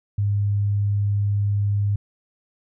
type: tone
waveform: sine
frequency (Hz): 101.8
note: G#2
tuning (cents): -34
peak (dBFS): -18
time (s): 0.18-1.96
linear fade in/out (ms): 5
effects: none